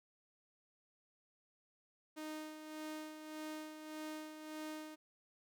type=tone with tremolo; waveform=sawtooth; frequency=309.2 Hz; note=D#4; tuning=11 cents flat; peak=-39 dBFS; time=2.16-4.96 s; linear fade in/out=20 ms; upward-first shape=sine; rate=1.7 Hz; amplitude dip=55%; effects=none